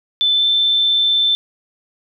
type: tone with pitch glide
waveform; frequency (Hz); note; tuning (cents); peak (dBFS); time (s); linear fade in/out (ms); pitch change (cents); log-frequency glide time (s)
sine; 3520 to 3542; A7 to A7; 0 to +11; -12; 0.21-1.35; 0; +11; 0.34-0.45
effects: none